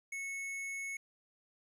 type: tone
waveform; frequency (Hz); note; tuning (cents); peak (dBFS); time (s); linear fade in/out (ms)
square; 2200; C#7; -14; -39; 0.12-0.97; 5
effects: low-pass 12000 Hz 12 dB/octave + 11-bit